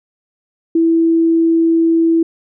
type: tone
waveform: sine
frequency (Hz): 329.6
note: E4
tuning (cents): 0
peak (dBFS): -9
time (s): 0.75-2.23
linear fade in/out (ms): 5
effects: none